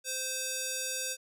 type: tone with band-pass filter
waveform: square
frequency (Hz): 520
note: C5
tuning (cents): -11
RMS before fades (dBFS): -35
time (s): 0.04-1.17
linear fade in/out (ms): 50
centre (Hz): 7600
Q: 1.2
effects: none